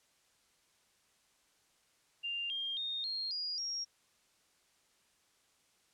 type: tone with pitch steps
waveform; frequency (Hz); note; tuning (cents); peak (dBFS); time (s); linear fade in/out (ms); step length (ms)
sine; 2794 / 3209 / 3687 / 4235 / 4865 / 5588; F7 / G7 / A#7 / C8 / D#8 / F8; 0 / +40 / -20 / +20 / -40 / 0; -35; 2.23-3.85; 20; 270
effects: white hiss -71 dBFS RMS until 5.93 s + low-pass 9000 Hz 12 dB/octave